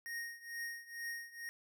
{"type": "tone with tremolo", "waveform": "square", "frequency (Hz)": 1863, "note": "A#6", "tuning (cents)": -2, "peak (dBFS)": -39, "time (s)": [0.06, 1.49], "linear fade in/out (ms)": 0, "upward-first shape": "triangle", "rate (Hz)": 2.2, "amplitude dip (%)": 90, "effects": []}